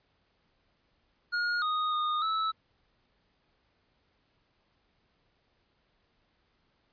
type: tone with pitch steps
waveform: square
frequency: 1432 / 1242 / 1228 / 1306 Hz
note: F6 / D#6 / D#6 / E6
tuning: +43 / -3 / -23 / -17 cents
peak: -28 dBFS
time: 1.32-2.52 s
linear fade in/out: 20 ms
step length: 300 ms
effects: pink hiss -72 dBFS RMS until 6.92 s + resampled to 11025 Hz